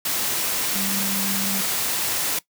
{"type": "tone in noise", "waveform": "sine", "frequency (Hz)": 196, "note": "G3", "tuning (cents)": 0, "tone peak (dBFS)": -28, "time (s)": [0.75, 1.61], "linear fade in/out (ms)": 5, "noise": "white", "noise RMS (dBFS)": -24, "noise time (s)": [0.05, 2.39], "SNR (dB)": -7, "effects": ["noise-tail reverb RT60 0.1 s tail -19 dB re dry", "high-pass 100 Hz 12 dB/octave"]}